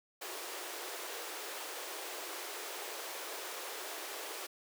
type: high-pass noise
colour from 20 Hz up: pink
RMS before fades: -43 dBFS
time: 0.21-4.47 s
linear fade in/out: 10 ms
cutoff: 350 Hz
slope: 48 dB/octave
effects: none